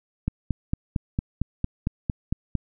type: click train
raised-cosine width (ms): 5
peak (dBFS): -11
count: 11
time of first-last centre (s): 0.28-2.553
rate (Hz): 4.4
effects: none